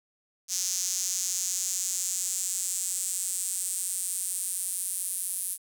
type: tone with high-pass filter sweep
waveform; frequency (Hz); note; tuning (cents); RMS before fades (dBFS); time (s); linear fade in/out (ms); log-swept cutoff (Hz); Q
sawtooth; 184.3; F#3; -7; -31; 0.48-5.58; 50; 6200 to 10000; 4.1
effects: none